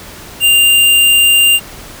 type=tone with sample-and-hold; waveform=sine; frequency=2795 Hz; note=F7; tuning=1 cent sharp; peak=-5 dBFS; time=0.4-1.6 s; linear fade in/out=50 ms; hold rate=11025 Hz; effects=pink hiss -32 dBFS RMS until 2 s